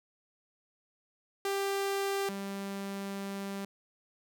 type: tone pair in turn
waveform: sawtooth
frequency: 394.7 / 197.35 Hz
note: G4 / G3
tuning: +12 / +12 cents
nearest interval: octave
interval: 1200 cents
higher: first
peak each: -26 / -32 dBFS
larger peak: first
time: 1.45-2.29 / 2.29-3.65 s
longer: second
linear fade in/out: 2 ms
effects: none